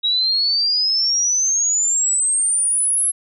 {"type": "exponential sweep", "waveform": "sine", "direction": "up", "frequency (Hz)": [3819, 11090], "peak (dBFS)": -15, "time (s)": [0.03, 3.12], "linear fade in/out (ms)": 20, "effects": []}